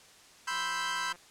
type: chord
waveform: sawtooth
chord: C major seventh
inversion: third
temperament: equal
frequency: 987.8 / 1046.5 / 1318.5 / 1568 Hz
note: B5 / C6 / E6 / G6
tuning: 0 / 0 / 0 / 0 cents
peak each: -33 / -35 / -34 / -31 dBFS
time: 0.47-1.13 s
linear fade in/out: 10 ms
type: click train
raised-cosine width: 0.5 ms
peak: -38 dBFS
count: 115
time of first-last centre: 0.51-1.158 s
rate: 176 Hz
effects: white hiss -56 dBFS RMS until 1.3 s + low-pass 8000 Hz 12 dB/octave